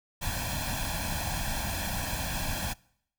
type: noise with comb filter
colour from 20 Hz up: pink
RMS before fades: -32 dBFS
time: 0.21-2.74 s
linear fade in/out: 20 ms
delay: 1.2 ms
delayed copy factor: +0.85
effects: noise-tail reverb RT60 0.7 s tail -24 dB re dry